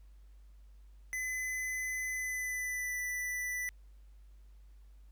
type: tone with pitch glide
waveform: square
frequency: 2020 to 1981.9 Hz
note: B6 to B6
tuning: +39 to +6 cents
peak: -35 dBFS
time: 1.13-3.69 s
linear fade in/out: 0 ms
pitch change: -33 cents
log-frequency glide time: 2.1-2.98 s
effects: added 50 Hz sine -53 dBFS peak until 5.11 s + pink hiss -75 dBFS RMS until 5.11 s